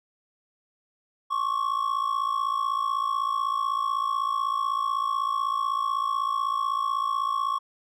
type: ring-modulated tone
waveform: triangle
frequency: 1108.7 Hz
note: C#6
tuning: in tune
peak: -19 dBFS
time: 1.3-7.59 s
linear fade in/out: 20 ms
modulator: 28 Hz
effects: none